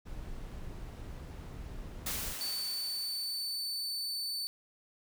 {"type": "noise", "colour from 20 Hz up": "brown", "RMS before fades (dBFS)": -43, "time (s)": [0.05, 2.34], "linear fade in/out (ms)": 20}
{"type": "noise with exponential decay", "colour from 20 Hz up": "white", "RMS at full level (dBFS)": -35, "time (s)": [2.06, 4.23], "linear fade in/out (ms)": 5, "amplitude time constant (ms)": 470}
{"type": "tone", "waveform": "40% pulse", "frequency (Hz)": 4516, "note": "C#8", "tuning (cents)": 31, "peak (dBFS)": -33, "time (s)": [2.41, 4.47], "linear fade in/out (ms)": 0}
{"effects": []}